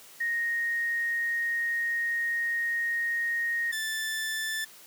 sine / sawtooth tone pair in turn, 1865 / 1760.3 Hz, A#6 / A6, 0 / 0 cents, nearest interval minor second, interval 100 cents, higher first, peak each -26 dBFS, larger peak neither, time 0.2-3.72 / 3.72-4.65 s, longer first, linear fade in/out 10 ms, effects white hiss -51 dBFS RMS until 4.86 s + high-pass 150 Hz 12 dB/octave

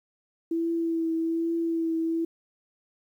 sine tone with vibrato, 330 Hz, E4, 2 cents sharp, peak -24 dBFS, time 0.51-2.25 s, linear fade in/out 5 ms, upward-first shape triangle, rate 1.2 Hz, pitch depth 25 cents each way, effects 10-bit

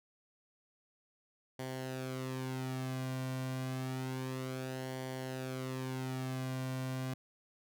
sawtooth tone with flanger, 130 Hz, C3, 11 cents flat, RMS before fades -39 dBFS, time 1.59-7.14 s, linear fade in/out 5 ms, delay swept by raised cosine 0.77 to 2.37 ms, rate 0.29 Hz, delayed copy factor -0.6, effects none

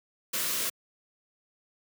white band-stop noise, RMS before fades -30 dBFS, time 0.33-0.7 s, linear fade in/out 10 ms, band 680 to 960 Hz, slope 96 dB/octave, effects high-pass 150 Hz 12 dB/octave

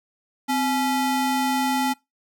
square ring-modulated tone, 555 Hz, C#5, 2 cents sharp, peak -18 dBFS, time 0.48-1.94 s, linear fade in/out 20 ms, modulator 296 Hz, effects noise-tail reverb RT60 0.2 s tail -23 dB re dry

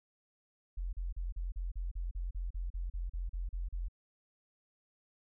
sine tone bursts, 43.65 Hz, F1, in tune, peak -34 dBFS, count 16, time 0.77-3.885 s, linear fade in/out 10 ms, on 160 ms, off 37 ms, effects none

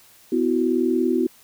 sine chord, B suspended fourth, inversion none, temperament equal with one note detuned, 252 / 329.6 / 370 Hz, B3 / E4 / F#4, +35 / 0 / 0 cents, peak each -22 dBFS, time 0.32-1.27 s, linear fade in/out 5 ms, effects white hiss -52 dBFS RMS until 1.43 s

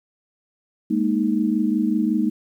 sine chord, Ab suspended second, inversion none, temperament equal, 207.7 / 233.1 / 311.1 Hz, Ab3 / Bb3 / Eb4, 0 / 0 / 0 cents, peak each -22 dBFS, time 0.9-2.3 s, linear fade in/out 10 ms, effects 9-bit

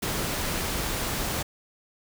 pink noise, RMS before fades -29 dBFS, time 0.02-1.43 s, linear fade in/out 10 ms, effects none

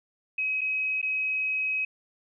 sine tone with dropouts, 2542 Hz, D#7, 36 cents sharp, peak -25 dBFS, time 0.38-1.85 s, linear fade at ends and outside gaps 5 ms, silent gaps 0.61-0.614 / 1.016-1.027 s, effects none

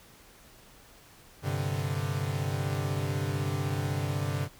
45% pulse chord, G suspended fourth, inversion none, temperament equal, 98 / 130.81 / 146.83 Hz, G2 / C3 / D3, 0 / 0 / 0 cents, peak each -33 dBFS, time 1.42-4.49 s, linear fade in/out 50 ms, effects pink hiss -55 dBFS RMS until 4.59 s

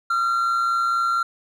triangle tone pair together, 1246 / 1370.1 Hz, D#6 / F6, +2 / -34 cents, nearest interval major second, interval 164 cents, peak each -29 / -17 dBFS, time 0.1-1.23 s, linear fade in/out 5 ms, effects none

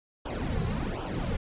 brown noise with flanger, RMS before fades -31 dBFS, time 0.25-1.37 s, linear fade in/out 10 ms, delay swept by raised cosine 0.48 to 3.28 ms, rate 1.3 Hz, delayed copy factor -0.8, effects resampled to 8000 Hz

